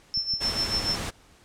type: tone with tremolo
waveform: sine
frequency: 5350 Hz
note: E8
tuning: 25 cents sharp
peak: -22 dBFS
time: 0.14-0.96 s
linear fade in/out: 0 ms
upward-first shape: sine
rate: 6.9 Hz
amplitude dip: 75%
type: clicks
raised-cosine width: 5 ms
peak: -28 dBFS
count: 5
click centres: 0.175 / 0.338 / 0.472 / 0.843 / 0.894 s
type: noise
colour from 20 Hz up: pink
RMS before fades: -32 dBFS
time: 0.4-1.11 s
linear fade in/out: 20 ms
effects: pink hiss -56 dBFS RMS until 1.44 s + low-pass 9000 Hz 12 dB/octave